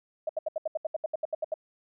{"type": "tone bursts", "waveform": "sine", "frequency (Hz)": 628, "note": "D#5", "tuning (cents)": 16, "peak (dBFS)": -26, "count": 14, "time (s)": [0.27, 1.541], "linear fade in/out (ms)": 5, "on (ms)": 23, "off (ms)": 73, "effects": []}